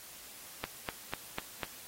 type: click train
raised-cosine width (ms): 0.3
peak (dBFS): -18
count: 5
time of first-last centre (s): 0.64-1.633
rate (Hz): 4.03
effects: white hiss -50 dBFS RMS until 1.87 s + AAC 48 kbps